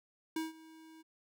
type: tone with ADSR envelope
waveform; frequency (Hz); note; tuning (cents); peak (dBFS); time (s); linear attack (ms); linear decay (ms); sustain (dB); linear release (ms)
square; 320; D#4; +49; -33; 0.36-1.03; 4; 160; -21; 23
effects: none